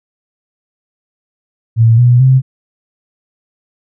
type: tone with pitch steps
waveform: sine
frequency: 114.1 / 122.29 / 131.07 Hz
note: A#2 / B2 / C3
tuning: -37 / -17 / +3 cents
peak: -4 dBFS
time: 1.76-2.42 s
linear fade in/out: 50 ms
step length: 220 ms
effects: none